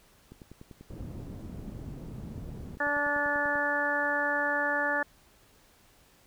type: click train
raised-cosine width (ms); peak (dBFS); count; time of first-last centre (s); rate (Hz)
3; -33; 34; 0.32-3.555; 10.2
type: low-pass noise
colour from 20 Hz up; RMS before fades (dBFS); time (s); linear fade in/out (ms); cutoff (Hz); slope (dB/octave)
white; -41; 0.9-2.76; 5; 190; 12
type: harmonic tone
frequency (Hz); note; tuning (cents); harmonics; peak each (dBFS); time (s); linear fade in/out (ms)
290; D4; -22; 1 / 2 / 3 / 4 / 5 / 6; -38 / -33 / -34 / -37 / -33 / -29; 2.8-5.03; 5
effects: pink hiss -61 dBFS RMS until 6.26 s